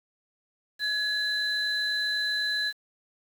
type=tone pair together; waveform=sine; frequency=1694 / 4026 Hz; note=G#6 / B7; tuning=+34 / +33 cents; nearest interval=octave + minor third; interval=1499 cents; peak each=-27 / -27 dBFS; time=0.79-2.73 s; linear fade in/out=50 ms; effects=tanh soft clip ceiling -20 dBFS + 8-bit